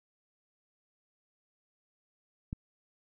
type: click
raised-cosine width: 5 ms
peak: -23 dBFS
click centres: 2.529 s
effects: none